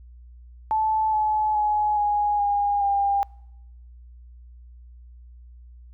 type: tone with pitch steps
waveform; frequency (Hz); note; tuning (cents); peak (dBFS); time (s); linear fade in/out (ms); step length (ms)
sine; 871 / 856.5 / 842.3 / 828.3 / 814.6 / 801; A5 / A5 / G#5 / G#5 / G#5 / G5; -18 / -47 / +24 / -5 / -34 / +37; -19; 0.71-3.23; 0; 420
effects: noise-tail reverb RT60 0.9 s tail -26 dB re dry + added 60 Hz sine -43 dBFS peak until 5.93 s